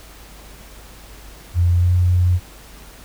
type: tone with pitch glide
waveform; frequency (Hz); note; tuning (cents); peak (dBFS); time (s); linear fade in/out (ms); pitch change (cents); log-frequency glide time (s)
sine; 87.31 to 89.45; F2 to F2; 0 to +42; -12; 1.54-2.4; 50; +42; 1.73-1.92
effects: added 50 Hz sine -42 dBFS peak until 3.04 s + pink hiss -43 dBFS RMS until 3.04 s